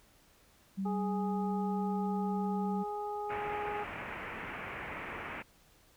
sine tone, 193.2 Hz, G3, 25 cents flat, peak -32 dBFS, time 0.77-2.84 s, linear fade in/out 20 ms
harmonic tone, 415.3 Hz, G#4, in tune, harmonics 1 / 2 / 3, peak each -39 / -37 / -46 dBFS, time 0.85-3.84 s, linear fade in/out 10 ms
white low-pass noise, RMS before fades -42 dBFS, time 3.29-5.43 s, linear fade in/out 20 ms, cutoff 2500 Hz, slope 48 dB/octave
effects pink hiss -64 dBFS RMS until 5.96 s

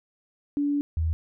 sine tone pair in turn, 287.9 / 80.79 Hz, D4 / E2, -34 / -34 cents, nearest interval octave + minor seventh, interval 2200 cents, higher first, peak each -22 dBFS, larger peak neither, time 0.57-0.81 / 0.97-1.13 s, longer first, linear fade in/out 0 ms, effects none

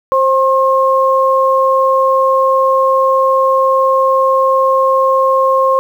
sine tone pair together, 529 / 1071.5 Hz, C5 / C6, +19 / +41 cents, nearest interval octave, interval 1222 cents, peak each -11 dBFS, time 0.12-5.79 s, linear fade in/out 0 ms, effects 7-bit

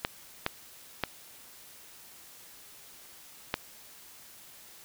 clicks, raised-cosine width 0.3 ms, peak -11 dBFS, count 4, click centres 0.049 / 0.464 / 1.037 / 3.541 s, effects white hiss -52 dBFS RMS until 4.84 s

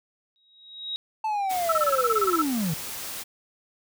sine tone with exponential growth, 3806 Hz, A#7, 35 cents sharp, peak -26 dBFS, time 0.36-0.96 s, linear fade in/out 0 ms, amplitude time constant 130 ms
triangle linear sweep, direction down, 886 to 146.83 Hz, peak -22 dBFS, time 1.24-2.74 s, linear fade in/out 5 ms
white noise, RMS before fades -35 dBFS, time 1.49-3.24 s, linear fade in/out 20 ms
sine tone bursts, 1318.5 Hz, E6, in tune, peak -19 dBFS, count 13, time 1.69-2.419 s, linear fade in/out 5 ms, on 33 ms, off 25 ms
effects none

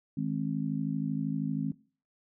harmonic tone, 52.8 Hz, G#1, 29 cents sharp, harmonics 3 / 4 / 5, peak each -33 / -33 / -33 dBFS, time 0.17-1.72 s, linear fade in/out 5 ms, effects noise-tail reverb RT60 0.4 s tail -20 dB re dry

